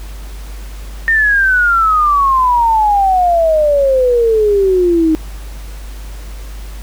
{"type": "exponential sweep", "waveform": "sine", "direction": "down", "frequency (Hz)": [1834, 311.1], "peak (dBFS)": -8, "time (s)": [1.08, 5.15], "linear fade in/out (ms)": 0, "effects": ["added 50 Hz sine -25 dBFS peak until 6.82 s", "pink hiss -38 dBFS RMS until 6.82 s"]}